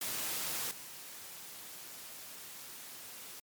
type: noise with level steps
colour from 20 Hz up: white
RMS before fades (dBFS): -37 / -48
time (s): 0.01-3.4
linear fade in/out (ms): 5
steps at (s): 0.71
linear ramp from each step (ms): 2
effects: high-pass 100 Hz 12 dB/octave + MP3 96 kbps